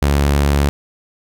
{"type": "tone with vibrato", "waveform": "sawtooth", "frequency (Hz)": 71.2, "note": "C#2", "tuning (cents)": 47, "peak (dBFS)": -8, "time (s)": [0.02, 0.69], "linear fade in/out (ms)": 0, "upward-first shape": "sine", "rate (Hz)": 8.8, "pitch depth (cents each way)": 8, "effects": []}